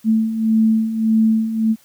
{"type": "beating tone pair", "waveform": "sine", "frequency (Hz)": [220, 221.7], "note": ["A3", "A3"], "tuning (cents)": [0, 13], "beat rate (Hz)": 1.7, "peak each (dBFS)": [-20, -14], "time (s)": [0.04, 1.76], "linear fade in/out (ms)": 50, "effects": ["white hiss -53 dBFS RMS until 1.84 s"]}